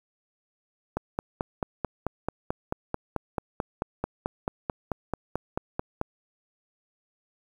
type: click train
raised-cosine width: 1 ms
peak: -13 dBFS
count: 24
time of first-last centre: 0.97-6.014 s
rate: 4.56 Hz
effects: 8-bit